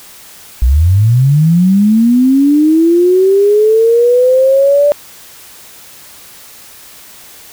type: linear sweep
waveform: sine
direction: up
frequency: 56.5 to 587.3 Hz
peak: -5 dBFS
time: 0.62-4.92 s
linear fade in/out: 0 ms
effects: white hiss -36 dBFS RMS until 7.52 s